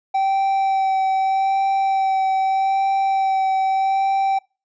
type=tone with vibrato; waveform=triangle; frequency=773 Hz; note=G5; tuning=24 cents flat; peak=-14 dBFS; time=0.14-4.39 s; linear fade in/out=10 ms; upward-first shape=sine; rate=0.81 Hz; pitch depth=14 cents each way; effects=noise-tail reverb RT60 0.3 s tail -25 dB re dry + resampled to 16000 Hz